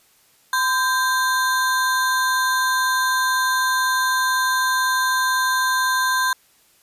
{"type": "ring-modulated tone", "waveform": "square", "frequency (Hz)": 1299, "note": "E6", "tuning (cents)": -26, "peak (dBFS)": -15, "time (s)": [0.53, 6.33], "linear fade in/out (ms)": 2, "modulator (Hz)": 279, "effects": ["white hiss -57 dBFS RMS until 6.82 s", "resampled to 32000 Hz"]}